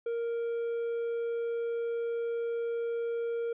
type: tone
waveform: triangle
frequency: 466.2 Hz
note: A#4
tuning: in tune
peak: -28 dBFS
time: 0.06-3.53 s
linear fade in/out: 5 ms
effects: resampled to 8000 Hz